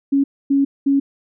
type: tone bursts at uneven times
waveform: sine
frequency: 277.2 Hz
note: C#4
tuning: in tune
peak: -12 dBFS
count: 3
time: 0.12-0.24 / 0.5-0.65 / 0.86-1 s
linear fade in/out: 10 ms
effects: none